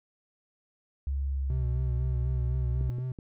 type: tone with pitch glide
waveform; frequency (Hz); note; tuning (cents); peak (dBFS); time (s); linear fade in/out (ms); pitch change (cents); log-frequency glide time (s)
sine; 68.8 to 65.28; C#2 to C2; -12 to -3; -27; 1.07-2.9; 0; -91; 1.24-1.83
type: tone with vibrato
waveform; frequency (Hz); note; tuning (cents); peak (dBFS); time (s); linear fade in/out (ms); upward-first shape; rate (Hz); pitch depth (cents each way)
triangle; 125.2; B2; +24; -28; 1.5-3.12; 2; sine; 4; 49
type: clicks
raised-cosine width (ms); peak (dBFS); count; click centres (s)
3; -29; 4; 2.811 / 2.896 / 2.985 / 3.188
effects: none